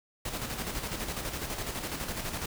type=noise with tremolo; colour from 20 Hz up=pink; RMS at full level=-34 dBFS; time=0.25-2.46 s; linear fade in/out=5 ms; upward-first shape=square; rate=12 Hz; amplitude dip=45%; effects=none